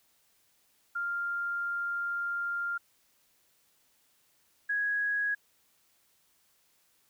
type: tone pair in turn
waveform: sine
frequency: 1396.9 / 1661.2 Hz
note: F6 / G#6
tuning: 0 / 0 cents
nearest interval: minor third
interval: 300 cents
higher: second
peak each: -30 / -27 dBFS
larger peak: second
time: 0.95-2.78 / 4.69-5.35 s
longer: first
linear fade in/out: 10 ms
effects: white hiss -69 dBFS RMS until 7.09 s